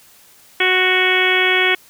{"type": "harmonic tone with a mistuned harmonic", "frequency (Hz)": 370, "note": "F#4", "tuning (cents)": 0, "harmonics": [1, 2, 3, 4, 5, 6, 7, 8, 9], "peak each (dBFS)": [-20, -25, -27, -22, -20, -17, -23, -26, -22], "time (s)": [0.6, 1.75], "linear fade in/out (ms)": 5, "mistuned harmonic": 3, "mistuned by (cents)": -16, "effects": ["white hiss -48 dBFS RMS until 1.89 s"]}